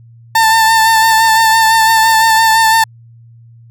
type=tone with vibrato; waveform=30% pulse; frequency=893 Hz; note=A5; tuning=25 cents sharp; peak=-4 dBFS; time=0.35-2.84 s; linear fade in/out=5 ms; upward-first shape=sine; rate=5.9 Hz; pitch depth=23 cents each way; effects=added 116 Hz sine -37 dBFS peak until 3.7 s